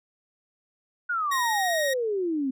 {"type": "exponential sweep", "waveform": "sine", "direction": "down", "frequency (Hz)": [1480, 255.9], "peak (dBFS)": -24, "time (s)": [1.09, 2.51], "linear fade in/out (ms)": 10}
{"type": "tone with vibrato", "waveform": "sawtooth", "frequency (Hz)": 1875, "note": "A#6", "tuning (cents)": 10, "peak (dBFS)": -23, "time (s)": [1.31, 1.94], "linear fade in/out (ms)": 10, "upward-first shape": "triangle", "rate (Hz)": 15, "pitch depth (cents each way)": 11}
{"effects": []}